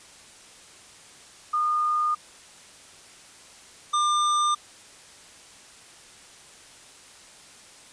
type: tone pair in turn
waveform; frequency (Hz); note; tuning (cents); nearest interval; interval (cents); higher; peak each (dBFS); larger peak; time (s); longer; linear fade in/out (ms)
sine / square; 1220 / 1199.7; D#6 / D6; -34 / +37; unison; 29; first; -21; neither; 1.53-2.15 / 3.93-4.55; neither; 10
effects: white hiss -49 dBFS RMS until 7.92 s + resampled to 22050 Hz